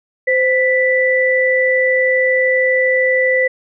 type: tone pair together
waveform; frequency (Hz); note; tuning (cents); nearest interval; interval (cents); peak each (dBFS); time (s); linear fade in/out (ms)
sine; 516.3 / 1975.5; C5 / B6; -23 / 0; octave + major seventh; 2323; -14; 0.27-3.48; 10
effects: none